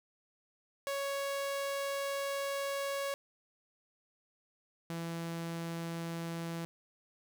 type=tone pair in turn; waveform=sawtooth; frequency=556 / 167.08 Hz; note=C#5 / E3; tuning=+5 / +24 cents; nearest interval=octave + major sixth; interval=2081 cents; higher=first; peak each=-30 / -33 dBFS; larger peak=first; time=0.87-3.14 / 4.9-6.65 s; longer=first; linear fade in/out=0 ms; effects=none